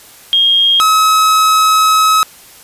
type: tone pair in turn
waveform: sine / 45% pulse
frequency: 3241 / 1281.4 Hz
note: G#7 / E6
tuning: -43 / -49 cents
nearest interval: octave + major third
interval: 1606 cents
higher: first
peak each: -7 dBFS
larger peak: neither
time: 0.33-0.8 / 0.8-2.23 s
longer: second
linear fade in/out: 0 ms
effects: white hiss -39 dBFS RMS until 2.63 s + resampled to 32000 Hz